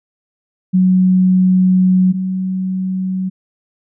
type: tone pair in turn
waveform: sine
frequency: 185 / 187.15 Hz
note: F#3 / F#3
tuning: 0 / +20 cents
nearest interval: unison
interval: 20 cents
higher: second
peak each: -8 / -16 dBFS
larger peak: first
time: 0.73-2.13 / 2.13-3.3 s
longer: first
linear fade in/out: 20 ms
effects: none